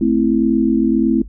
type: chord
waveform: sine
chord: A minor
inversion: none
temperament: equal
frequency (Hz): 220 / 261.6 / 329.6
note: A3 / C4 / E4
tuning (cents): 0 / 0 / 0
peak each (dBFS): -16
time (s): 0.01-1.22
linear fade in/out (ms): 5
effects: noise-tail reverb RT60 0.1 s tail -17 dB re dry + added 50 Hz sine -31 dBFS peak until 1.28 s